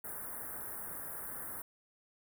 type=band-stop noise; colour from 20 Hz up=white; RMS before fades=-43 dBFS; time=0.04-1.62 s; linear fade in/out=5 ms; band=1800 to 9500 Hz; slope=48 dB/octave; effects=none